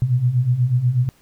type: beating tone pair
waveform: sine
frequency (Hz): 118.9 / 127.1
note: A#2 / C3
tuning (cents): +35 / -50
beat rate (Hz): 8.2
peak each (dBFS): -21 / -16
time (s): 0.02-1.09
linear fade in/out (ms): 0
effects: pink hiss -56 dBFS RMS until 1.21 s